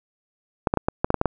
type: clicks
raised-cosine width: 1 ms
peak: -5 dBFS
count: 9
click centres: 0.672 / 0.739 / 0.773 / 0.885 / 1.045 / 1.104 / 1.143 / 1.214 / 1.257 s
effects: none

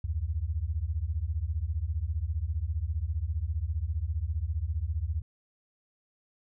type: beating tone pair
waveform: sine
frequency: 71.8 / 86.8 Hz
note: D2 / F2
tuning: -39 / -10 cents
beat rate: 15 Hz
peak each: -31 dBFS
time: 0.04-5.22 s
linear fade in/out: 5 ms
effects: none

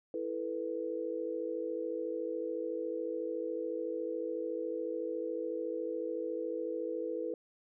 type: chord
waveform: sine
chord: E suspended fourth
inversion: none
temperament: equal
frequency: 329.6 / 440 / 493.9 Hz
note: E4 / A4 / B4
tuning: 0 / 0 / 0 cents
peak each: -39 / -39 / -37 dBFS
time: 0.14-7.34 s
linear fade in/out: 2 ms
effects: none

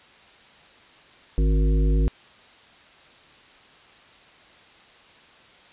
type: harmonic tone with a mistuned harmonic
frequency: 51.91 Hz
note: G#1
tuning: in tune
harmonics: 1 / 3 / 5 / 7 / 9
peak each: -17 / -27 / -31 / -34 / -36 dBFS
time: 1.38-2.08 s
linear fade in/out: 0 ms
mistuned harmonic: 5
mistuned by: +56 cents
effects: white hiss -51 dBFS RMS until 5.72 s + resampled to 8000 Hz

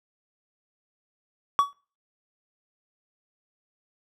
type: tone with exponential decay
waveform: triangle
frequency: 1132 Hz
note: C#6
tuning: 36 cents sharp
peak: -11 dBFS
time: 1.59-1.73 s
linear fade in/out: 0 ms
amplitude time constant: 30 ms
effects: noise-tail reverb RT60 0.4 s tail -25 dB re dry

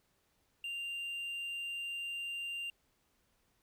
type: tone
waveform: triangle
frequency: 2786 Hz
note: F7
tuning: 5 cents flat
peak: -36 dBFS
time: 0.64-2.7 s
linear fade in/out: 2 ms
effects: pink hiss -75 dBFS RMS until 3.62 s

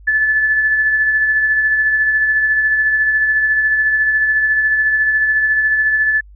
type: tone with tremolo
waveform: sine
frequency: 1736 Hz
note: A6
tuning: 24 cents flat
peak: -10 dBFS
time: 0.07-6.21 s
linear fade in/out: 10 ms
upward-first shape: sine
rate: 14 Hz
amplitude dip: 35%
effects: added 50 Hz sine -38 dBFS peak until 6.35 s

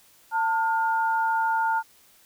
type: tone pair together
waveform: sine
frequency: 896.8 / 1422 Hz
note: A5 / F6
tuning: +33 / +31 cents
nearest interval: minor sixth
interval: 798 cents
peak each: -22 / -27 dBFS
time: 0.31-1.83 s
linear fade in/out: 50 ms
effects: white hiss -57 dBFS RMS until 2.25 s

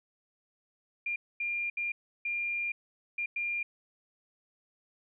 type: tone bursts at uneven times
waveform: sine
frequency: 2400 Hz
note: D7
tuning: 37 cents sharp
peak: -30 dBFS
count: 6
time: 1.06-1.16 / 1.4-1.7 / 1.77-1.92 / 2.25-2.72 / 3.18-3.26 / 3.36-3.63 s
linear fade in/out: 5 ms
effects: none

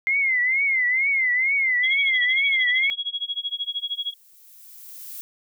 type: tone with vibrato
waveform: sine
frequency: 2093 Hz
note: C7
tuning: in tune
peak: -18 dBFS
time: 0.07-2.9 s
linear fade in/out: 0 ms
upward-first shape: triangle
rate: 2.2 Hz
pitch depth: 140 cents each way
type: tone with tremolo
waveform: sine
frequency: 3322 Hz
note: G#7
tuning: in tune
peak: -22 dBFS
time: 1.83-4.14 s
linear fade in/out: 10 ms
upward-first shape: sine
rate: 13 Hz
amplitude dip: 95%
type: noise with exponential growth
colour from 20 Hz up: violet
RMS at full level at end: -35 dBFS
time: 3.18-5.21 s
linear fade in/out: 0 ms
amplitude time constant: 440 ms
effects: none

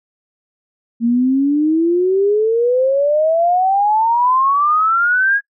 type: exponential sweep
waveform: sine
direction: up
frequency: 228.7 to 1665 Hz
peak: -11 dBFS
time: 1-5.41 s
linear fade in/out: 50 ms
effects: noise-tail reverb RT60 0.1 s tail -22 dB re dry

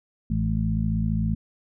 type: harmonic tone with a mistuned harmonic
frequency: 55 Hz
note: A1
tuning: in tune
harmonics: 1 / 2 / 3 / 4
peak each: -27 / -27 / -27 / -27 dBFS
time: 0.3-1.35 s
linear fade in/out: 5 ms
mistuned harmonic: 4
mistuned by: -30 cents
effects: none

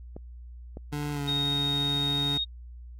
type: clicks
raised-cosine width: 2 ms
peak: -26 dBFS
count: 2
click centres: 0.165 / 0.771 s
type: tone with pitch glide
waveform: 25% pulse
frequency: 146.83 to 142.49 Hz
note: D3 to C#3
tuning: 0 to +48 cents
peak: -26 dBFS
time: 0.92-2.38 s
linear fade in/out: 10 ms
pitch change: -52 cents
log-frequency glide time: 1.12-1.21 s
type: tone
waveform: sine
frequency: 3729 Hz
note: A#7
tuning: in tune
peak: -26 dBFS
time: 1.27-2.45 s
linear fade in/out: 20 ms
effects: added 60 Hz sine -41 dBFS peak until 2.99 s + AAC 64 kbps

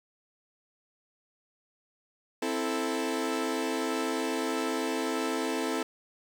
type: chord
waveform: sawtooth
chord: A minor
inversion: first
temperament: equal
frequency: 261.6 / 329.6 / 440 Hz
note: C4 / E4 / A4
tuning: 0 / 0 / 0 cents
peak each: -29 dBFS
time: 2.42-5.83 s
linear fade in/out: 5 ms
effects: low-pass 10000 Hz 12 dB/octave + 8-bit

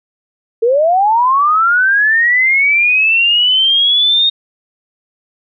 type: linear sweep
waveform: sine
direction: up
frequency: 440 to 3715 Hz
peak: -8 dBFS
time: 0.62-4.3 s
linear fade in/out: 10 ms
effects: none

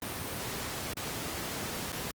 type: noise with dropouts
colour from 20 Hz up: pink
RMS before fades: -36 dBFS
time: 0.02-2.11 s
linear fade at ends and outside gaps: 1 ms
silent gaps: 0.934-0.969 / 1.92-1.927 s
effects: high-pass 80 Hz 12 dB/octave + Opus 32 kbps

